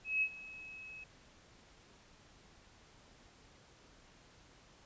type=tone with ADSR envelope; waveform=sine; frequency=2568 Hz; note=E7; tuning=46 cents flat; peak=-28 dBFS; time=0.04-1.04 s; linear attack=180 ms; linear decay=65 ms; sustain=-19 dB; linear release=4 ms; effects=pink hiss -62 dBFS RMS until 4.85 s + resampled to 16000 Hz